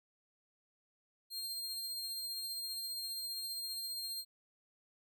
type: tone with tremolo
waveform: sawtooth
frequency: 4199 Hz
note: C8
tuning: 5 cents sharp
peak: -35 dBFS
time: 1.3-4.25 s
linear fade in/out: 50 ms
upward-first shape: triangle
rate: 15 Hz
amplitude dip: 30%
effects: none